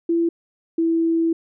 sine tone pair in turn, 336.1 / 329.8 Hz, E4 / E4, +34 / +1 cents, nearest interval unison, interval 33 cents, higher first, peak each -16 dBFS, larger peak neither, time 0.09-0.29 / 0.78-1.33 s, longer second, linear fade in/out 5 ms, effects none

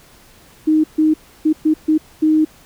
sine tone bursts at uneven times, 311.1 Hz, D#4, in tune, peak -10 dBFS, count 6, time 0.67-0.84 / 0.98-1.14 / 1.45-1.53 / 1.65-1.74 / 1.88-1.98 / 2.22-2.45 s, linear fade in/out 10 ms, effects pink hiss -47 dBFS RMS until 2.65 s

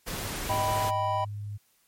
pink noise, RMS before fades -34 dBFS, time 0.06-0.91 s, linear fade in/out 20 ms
sine tone, 103.2 Hz, G#2, 10 cents flat, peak -33 dBFS, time 0.49-1.58 s, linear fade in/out 20 ms
triangle chord, Eb augmented, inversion none, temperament equal with one note detuned, 622.3 / 778.6 / 987.8 Hz, Eb5 / G5 / B5, 0 / -12 / 0 cents, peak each -30 / -29 / -26 dBFS, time 0.49-1.25 s, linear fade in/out 10 ms
effects white hiss -67 dBFS RMS until 1.87 s + MP3 64 kbps

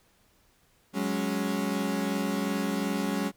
35% pulse chord, F# suspended second, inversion none, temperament equal, 185 / 207.7 / 277.2 Hz, F#3 / G#3 / C#4, 0 / 0 / 0 cents, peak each -31 / -29 / -30 dBFS, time 0.93-3.32 s, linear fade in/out 50 ms, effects pink hiss -65 dBFS RMS until 3.36 s

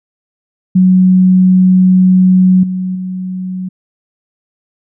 sine tone with level steps, 185 Hz, F#3, in tune, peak -4 / -14 / -17 dBFS, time 0.75-3.69 s, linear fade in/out 10 ms, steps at 2.63 / 2.95 s, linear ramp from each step 5 ms, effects none

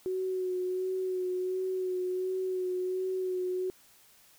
sine tone with vibrato, 370 Hz, F#4, in tune, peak -29 dBFS, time 0.06-3.7 s, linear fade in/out 0 ms, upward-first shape sine, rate 1.4 Hz, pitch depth 23 cents each way, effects white hiss -60 dBFS RMS until 4.38 s

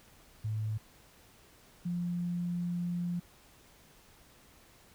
sine tone pair in turn, 108.4 / 174.78 Hz, A2 / F3, -25 / +2 cents, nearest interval minor sixth, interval 827 cents, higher second, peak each -31 / -31 dBFS, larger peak neither, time 0.44-0.78 / 1.85-3.2 s, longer second, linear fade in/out 10 ms, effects pink hiss -60 dBFS RMS until 4.94 s

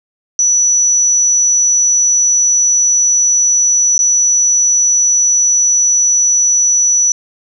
sine tone with dropouts, 5920 Hz, F#8, in tune, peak -8 dBFS, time 0.39-7.12 s, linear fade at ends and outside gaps 1 ms, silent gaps 3.98-3.99 s, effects none

